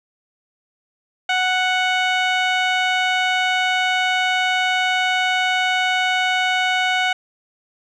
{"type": "tone with low-pass filter", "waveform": "15% pulse", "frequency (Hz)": 740, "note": "F#5", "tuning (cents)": 0, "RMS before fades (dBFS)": -19, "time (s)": [1.29, 7.13], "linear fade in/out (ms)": 5, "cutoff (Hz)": 4000, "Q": 1.1, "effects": []}